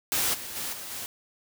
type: noise with level steps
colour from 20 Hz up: white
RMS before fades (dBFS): -26 / -38 / -33 / -39 / -36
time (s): 0.12-1.06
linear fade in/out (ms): 0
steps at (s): 0.33 / 0.55 / 0.72 / 0.9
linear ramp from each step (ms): 20
effects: none